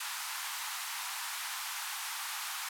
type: band-pass noise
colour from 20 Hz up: pink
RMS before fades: -39 dBFS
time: 0-2.69 s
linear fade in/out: 5 ms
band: 850 to 15000 Hz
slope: 48 dB/octave
effects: none